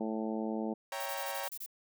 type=harmonic tone; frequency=110 Hz; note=A2; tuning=in tune; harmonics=2 / 3 / 4 / 5 / 6 / 7 / 8; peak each=-35 / -39 / -41 / -43 / -45 / -46 / -47 dBFS; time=0-0.74 s; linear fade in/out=10 ms
type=chord; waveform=sawtooth; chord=C# diminished seventh; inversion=none; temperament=equal; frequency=554.4 / 659.3 / 784 / 932.3 Hz; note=C#5 / E5 / G5 / Bb5; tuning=0 / 0 / 0 / 0 cents; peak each=-37 / -42 / -38 / -38 dBFS; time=0.92-1.48 s; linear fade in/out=2 ms
type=noise bursts; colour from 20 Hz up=violet; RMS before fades=-42 dBFS; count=8; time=1-1.662 s; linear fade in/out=5 ms; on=60 ms; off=26 ms
effects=none